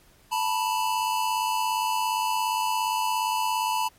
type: tone pair together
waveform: square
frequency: 883 / 980.3 Hz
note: A5 / B5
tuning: +6 / -13 cents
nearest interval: major second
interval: 181 cents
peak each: -27 dBFS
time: 0.31-3.89 s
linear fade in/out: 20 ms
effects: pink hiss -58 dBFS RMS until 3.98 s + MP3 64 kbps